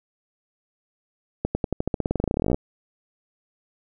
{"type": "accelerating click train", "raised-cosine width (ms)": 2, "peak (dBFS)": -9, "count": 26, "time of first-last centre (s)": [1.45, 2.545], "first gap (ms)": 100, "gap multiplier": 0.92, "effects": []}